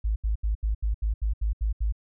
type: tone bursts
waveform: sine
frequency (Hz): 53.3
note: G#1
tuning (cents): +46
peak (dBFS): -22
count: 10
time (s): 0.04-1.924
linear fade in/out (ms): 10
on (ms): 120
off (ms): 76
effects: none